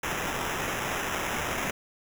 violet noise with sample-and-hold, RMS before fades -31 dBFS, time 0.03-1.71 s, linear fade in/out 5 ms, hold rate 4410 Hz, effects none

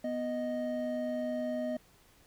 triangle tone pair together, 247 / 622.3 Hz, B3 / D#5, 0 / 0 cents, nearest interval octave + major third, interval 1600 cents, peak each -33 / -32 dBFS, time 0.04-1.77 s, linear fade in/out 5 ms, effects pink hiss -63 dBFS RMS until 2.26 s

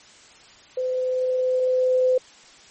sine tone with level ramp, 510 Hz, C5, 44 cents flat, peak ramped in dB -22 to -15 dBFS, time 0.77-2.18 s, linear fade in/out 5 ms, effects white hiss -49 dBFS RMS until 2.7 s + MP3 32 kbps

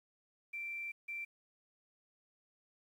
sine tone bursts at uneven times, 2349 Hz, D7, in tune, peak -39 dBFS, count 2, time 0.53-0.92 / 1.08-1.25 s, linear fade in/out 10 ms, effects 11-bit

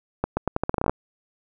accelerating click train, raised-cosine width 1 ms, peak -8 dBFS, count 13, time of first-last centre 0.24-0.895 s, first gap 130 ms, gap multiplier 0.82, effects none

